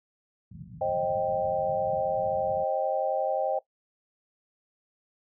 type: low-pass noise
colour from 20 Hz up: white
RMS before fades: -41 dBFS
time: 0.51-2.64 s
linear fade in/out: 5 ms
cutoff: 190 Hz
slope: 48 dB/octave
type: chord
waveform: sine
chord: C minor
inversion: none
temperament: equal with one note detuned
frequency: 530.9 / 622.3 / 784 Hz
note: C5 / Eb5 / G5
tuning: +25 / 0 / 0 cents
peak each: -29 dBFS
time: 0.81-3.59 s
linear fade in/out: 5 ms
effects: noise-tail reverb RT60 0.1 s tail -19 dB re dry + high-pass 100 Hz 12 dB/octave